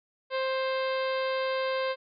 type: harmonic tone with a mistuned harmonic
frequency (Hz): 526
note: C5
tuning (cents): +9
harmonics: 1 / 2 / 3 / 4 / 5 / 6 / 7 / 8 / 9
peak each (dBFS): -28 / -34 / -38 / -40 / -42 / -44 / -45 / -46 / -47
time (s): 0.3-1.96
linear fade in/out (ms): 50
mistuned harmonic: 8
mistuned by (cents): -40
effects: none